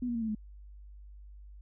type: tone with pitch steps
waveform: sine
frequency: 246.9 / 238.2 / 229.8 / 221.7 / 213.9 Hz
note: B3 / A#3 / A#3 / A3 / A3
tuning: 0 / +38 / -25 / +13 / -49 cents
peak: -30 dBFS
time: 0.02-0.35 s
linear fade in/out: 5 ms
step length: 66 ms
effects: added 50 Hz sine -47 dBFS peak until 1.61 s